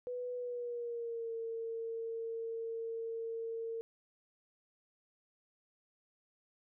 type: tone with pitch glide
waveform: sine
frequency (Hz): 493.9 to 455.5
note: B4 to A#4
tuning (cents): 0 to -40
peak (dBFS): -37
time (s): 0.07-3.81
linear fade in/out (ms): 0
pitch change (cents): -140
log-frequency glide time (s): 0.35-1.33
effects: none